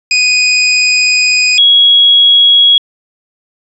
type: tone pair in turn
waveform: 25% pulse / sine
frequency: 2489 / 3322 Hz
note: D#7 / G#7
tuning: 0 / 0 cents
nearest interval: perfect fourth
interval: 500 cents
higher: second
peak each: -3 dBFS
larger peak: neither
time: 0.11-1.58 / 1.58-2.78 s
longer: first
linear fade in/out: 2 ms
effects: resampled to 24000 Hz